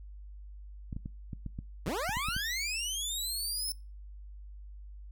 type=clicks; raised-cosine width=5 ms; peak=-26 dBFS; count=11; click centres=0.928 / 0.965 / 1.059 / 1.332 / 1.463 / 1.589 / 1.879 / 2.093 / 2.17 / 2.286 / 2.365 s
type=linear sweep; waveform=20% pulse; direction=up; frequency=127.9 to 5310 Hz; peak=-27 dBFS; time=1.86-3.72 s; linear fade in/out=2 ms
effects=noise-tail reverb RT60 0.3 s tail -23 dB re dry + added 50 Hz sine -44 dBFS peak until 5.11 s